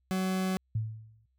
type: tone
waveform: 40% pulse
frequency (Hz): 187.5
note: F#3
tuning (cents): +23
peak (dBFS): -27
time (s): 0.11-0.57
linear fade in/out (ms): 0
type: tone with exponential decay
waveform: sine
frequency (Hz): 110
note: A2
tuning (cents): 0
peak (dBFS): -25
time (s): 0.75-1.26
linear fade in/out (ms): 5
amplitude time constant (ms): 110
effects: added 64 Hz sine -70 dBFS peak until 1.38 s